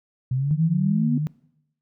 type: exponential sweep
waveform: sine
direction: up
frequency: 124.8 to 250.4 Hz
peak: -20 dBFS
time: 0.31-1.18 s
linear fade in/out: 5 ms
type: tone with vibrato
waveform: sine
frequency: 155.56 Hz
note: D#3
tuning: in tune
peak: -22 dBFS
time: 0.51-1.27 s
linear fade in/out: 0 ms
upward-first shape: sine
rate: 2.7 Hz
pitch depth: 93 cents each way
effects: noise-tail reverb RT60 0.8 s tail -22 dB re dry